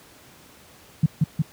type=tone with echo; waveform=sine; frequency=155.56 Hz; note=D#3; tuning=in tune; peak=-12 dBFS; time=1.03-1.06 s; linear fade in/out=5 ms; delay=180 ms; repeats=2; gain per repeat=-2 dB; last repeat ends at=1.42 s; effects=pink hiss -50 dBFS RMS until 1.52 s + high-pass 80 Hz 12 dB/octave